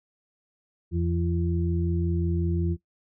harmonic tone, 85.5 Hz, F2, 36 cents flat, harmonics 1 / 2 / 4, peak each -25 / -28 / -31 dBFS, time 0.91-2.77 s, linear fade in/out 50 ms, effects noise-tail reverb RT60 0.1 s tail -17 dB re dry

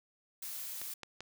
blue noise, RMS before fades -42 dBFS, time 0.42-0.94 s, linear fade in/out 5 ms
clicks, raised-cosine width 0.2 ms, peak -26 dBFS, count 3, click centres 0.816 / 1.033 / 1.206 s
effects none

